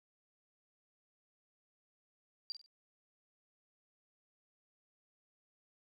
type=tone with echo; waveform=sine; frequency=4735 Hz; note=D8; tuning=13 cents sharp; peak=-37 dBFS; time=2.5-2.52 s; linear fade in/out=0 ms; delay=47 ms; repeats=3; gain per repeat=-9 dB; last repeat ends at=2.661 s; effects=none